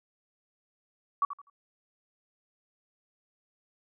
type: tone with echo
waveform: sine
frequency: 1134 Hz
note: C#6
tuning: 39 cents sharp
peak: -22 dBFS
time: 1.22-1.25 s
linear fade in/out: 2 ms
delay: 83 ms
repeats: 3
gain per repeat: -12 dB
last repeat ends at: 1.499 s
effects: none